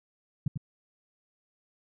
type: tone with echo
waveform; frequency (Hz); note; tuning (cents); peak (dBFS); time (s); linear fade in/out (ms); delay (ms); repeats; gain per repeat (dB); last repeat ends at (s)
sine; 141.4; C#3; +35; -22; 0.46-0.48; 5; 96; 1; -6; 0.576
effects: none